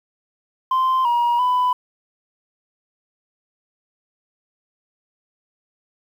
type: tone with pitch steps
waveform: sine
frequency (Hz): 1040 / 953 / 997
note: C6 / A#5 / B5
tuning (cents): -11 / +38 / +16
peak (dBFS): -13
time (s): 0.71-1.73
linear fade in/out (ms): 5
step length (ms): 340
effects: tanh soft clip ceiling -14 dBFS + 8-bit